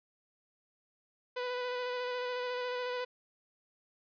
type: tone with vibrato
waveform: sawtooth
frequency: 496.2 Hz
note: B4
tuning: 8 cents sharp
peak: -30 dBFS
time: 1.36-3.05 s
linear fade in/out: 10 ms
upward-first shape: square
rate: 14 Hz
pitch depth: 14 cents each way
effects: resampled to 11025 Hz